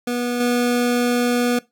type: tone with level steps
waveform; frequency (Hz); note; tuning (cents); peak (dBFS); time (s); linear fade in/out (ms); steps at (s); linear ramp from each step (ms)
25% pulse; 243.2; B3; -26; -17 / -13; 0.07-1.59; 5; 0.4; 5
effects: noise-tail reverb RT60 0.2 s tail -20 dB re dry